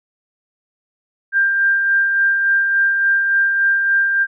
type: tone with tremolo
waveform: sine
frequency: 1590 Hz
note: G6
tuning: 24 cents sharp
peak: -11 dBFS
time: 1.32-4.27 s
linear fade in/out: 50 ms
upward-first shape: sine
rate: 3.5 Hz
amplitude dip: 35%
effects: none